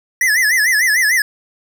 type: tone with vibrato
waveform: square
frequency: 1864.7 Hz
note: A#6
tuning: in tune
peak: -12 dBFS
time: 0.21-1.22 s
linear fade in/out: 2 ms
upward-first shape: sine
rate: 6.7 Hz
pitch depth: 180 cents each way
effects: none